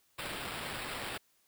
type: noise with sample-and-hold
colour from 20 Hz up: white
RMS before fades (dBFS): -40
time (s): 0.18-1.18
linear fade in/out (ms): 10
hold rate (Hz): 6300
effects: white hiss -71 dBFS RMS until 1.47 s